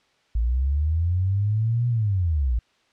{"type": "linear two-way sweep", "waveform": "sine", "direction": "up then down", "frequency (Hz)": [54.2, 122.1, 54.2], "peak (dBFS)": -19, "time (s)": [0.35, 2.59], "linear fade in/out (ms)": 5, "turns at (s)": 1.88, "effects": ["white hiss -63 dBFS RMS until 2.92 s", "low-pass 4000 Hz 12 dB/octave"]}